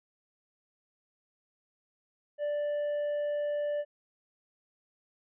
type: tone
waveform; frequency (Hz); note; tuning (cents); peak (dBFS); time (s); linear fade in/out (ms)
triangle; 587.3; D5; 0; -27; 2.38-3.85; 50
effects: resampled to 8000 Hz